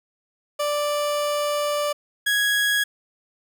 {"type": "tone pair in turn", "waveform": "30% pulse", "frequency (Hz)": [587.3, 1661.1], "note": ["D5", "G#6"], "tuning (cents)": [0, 0], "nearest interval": "octave + tritone", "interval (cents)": 1800, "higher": "second", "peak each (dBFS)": [-19, -16], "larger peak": "second", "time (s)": [[0.59, 1.93], [2.26, 2.84]], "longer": "first", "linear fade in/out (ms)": 10, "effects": []}